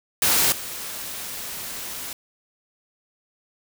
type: noise with level steps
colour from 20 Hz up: white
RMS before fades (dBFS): -19 / -33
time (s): 0.22-2.13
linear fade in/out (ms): 2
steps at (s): 0.52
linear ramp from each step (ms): 2
effects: none